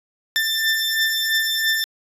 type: beating tone pair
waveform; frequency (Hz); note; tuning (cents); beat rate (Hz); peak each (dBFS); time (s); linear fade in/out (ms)
20% pulse; 1780 / 1783; A6 / A6; +20 / +22; 3; -15 / -19; 0.36-1.84; 0
effects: resampled to 32000 Hz